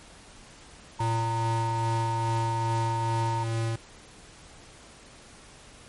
sine tone, 920 Hz, A#5, 23 cents flat, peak -28 dBFS, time 0.99-3.44 s, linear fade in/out 10 ms
square tone with tremolo, 113.8 Hz, A#2, 41 cents flat, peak -26 dBFS, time 1-3.76 s, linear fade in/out 5 ms, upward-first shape sine, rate 2.4 Hz, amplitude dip 30%
effects pink hiss -50 dBFS RMS until 5.88 s + MP3 48 kbps

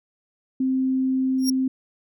sine tone, 261.6 Hz, C4, in tune, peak -19 dBFS, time 0.6-1.68 s, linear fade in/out 5 ms
sawtooth tone with exponential growth, 5588 Hz, F8, in tune, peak -17 dBFS, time 1.38-1.5 s, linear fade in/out 5 ms, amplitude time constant 26 ms
effects none

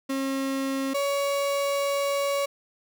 35% pulse tone pair in turn, 270 / 561.6 Hz, C#4 / C#5, -45 / +22 cents, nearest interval octave + minor second, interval 1267 cents, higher second, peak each -24 / -22 dBFS, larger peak second, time 0.09-0.94 / 0.94-2.46 s, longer second, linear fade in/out 10 ms, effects none

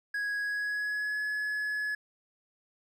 triangle tone with pitch glide, 1660 to 1698.8 Hz, G#6 to G#6, -1 to +39 cents, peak -28 dBFS, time 0.14-1.95 s, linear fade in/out 5 ms, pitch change +40 cents, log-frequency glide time 0.4-1.21 s, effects none

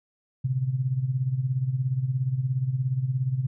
sine tone with tremolo, 129.8 Hz, C3, 13 cents flat, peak -20 dBFS, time 0.44-3.47 s, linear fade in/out 10 ms, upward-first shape sine, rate 17 Hz, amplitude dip 70%, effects none

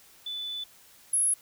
sine tone pair in turn, 3490 / 10746 Hz, A7 / E9, -15 / +32 cents, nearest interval octave + perfect fifth, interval 1947 cents, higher second, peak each -32 / -20 dBFS, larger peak second, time 0.26-0.64 / 1.13-1.34 s, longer first, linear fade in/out 5 ms, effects tanh soft clip ceiling -20 dBFS + white hiss -56 dBFS RMS until 1.41 s

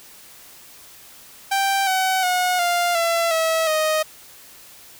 sawtooth tone with pitch steps, 784 / 754.7 / 726.4 / 699.3 / 673.1 / 647.9 / 623.7 Hz, G5 / F#5 / F#5 / F5 / E5 / E5 / D#5, 0 / +34 / -32 / +2 / +36 / -30 / +4 cents, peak -14 dBFS, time 1.51-4.03 s, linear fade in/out 10 ms, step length 360 ms, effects white hiss -45 dBFS RMS until 4.99 s

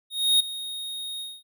square tone with ADSR envelope, 3729 Hz, A#7, in tune, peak -16 dBFS, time 0.1-1.43 s, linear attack 300 ms, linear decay 7 ms, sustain -16 dB, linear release 230 ms, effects none

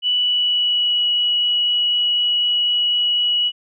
sine tone with pitch glide, 2960 to 2926 Hz, F#7 to F#7, 0 to -20 cents, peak -15 dBFS, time 0.02-3.52 s, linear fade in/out 50 ms, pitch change -20 cents, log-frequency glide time 0.14-1 s, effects none

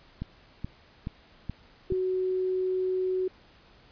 click train, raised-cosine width 5 ms, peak -20 dBFS, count 5, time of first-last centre 0.22-1.922 s, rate 2.35 Hz
sine tone, 371.7 Hz, F#4, 8 cents sharp, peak -25 dBFS, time 1.9-3.28 s, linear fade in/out 5 ms
effects pink hiss -57 dBFS RMS until 3.91 s + resampled to 11025 Hz

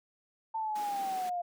sine linear sweep, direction down, 897 to 693 Hz, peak -31 dBFS, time 0.54-1.42 s, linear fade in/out 10 ms
pink high-pass noise, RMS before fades -47 dBFS, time 0.75-1.3 s, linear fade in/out 10 ms, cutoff 180 Hz, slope 48 dB/octave
effects none

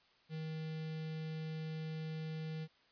square tone with notch filter, 158.1 Hz, D#3, 28 cents sharp, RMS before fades -42 dBFS, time 0.29-2.68 s, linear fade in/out 50 ms, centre 1000 Hz, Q 0.83, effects white hiss -69 dBFS RMS until 2.91 s + resampled to 11025 Hz

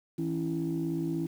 sine tone cluster, 162.4 / 274.4 / 331.2 Hz, E3 / C#4 / E4, -26 / -17 / +8 cents, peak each -32 / -34 / -31 dBFS, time 0.18-1.27 s, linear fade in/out 10 ms, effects tanh soft clip ceiling -22 dBFS + 9-bit

